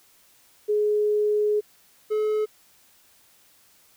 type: tone pair in turn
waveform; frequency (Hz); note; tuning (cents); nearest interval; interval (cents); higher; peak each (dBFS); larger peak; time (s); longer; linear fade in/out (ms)
sine / triangle; 420 / 428.1; G#4 / A4; +19 / -47; unison; 34; second; -19; neither; 0.68-1.61 / 2.1-2.46; first; 20
effects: white hiss -58 dBFS RMS until 3.96 s